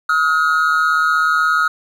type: tone pair together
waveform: triangle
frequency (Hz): 1274 / 1430.6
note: D#6 / F6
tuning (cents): +41 / +41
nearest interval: major second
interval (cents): 200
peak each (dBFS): -13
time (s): 0.09-1.68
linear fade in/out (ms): 5
effects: tanh soft clip ceiling -5 dBFS + 8-bit